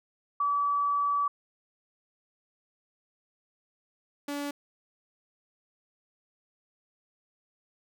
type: tone pair in turn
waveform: sine / sawtooth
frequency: 1148 / 287 Hz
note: D6 / D4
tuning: -40 / -40 cents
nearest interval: 2 octaves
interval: 2400 cents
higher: first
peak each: -24 / -28 dBFS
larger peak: first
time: 0.4-1.28 / 4.28-4.51 s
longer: first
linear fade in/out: 5 ms
effects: none